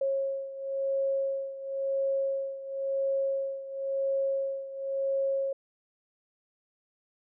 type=beating tone pair; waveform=sine; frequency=544 / 544.96 Hz; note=C#5 / C#5; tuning=-33 / -30 cents; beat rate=0.96 Hz; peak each=-29 / -33 dBFS; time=0.01-5.53 s; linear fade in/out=5 ms; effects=none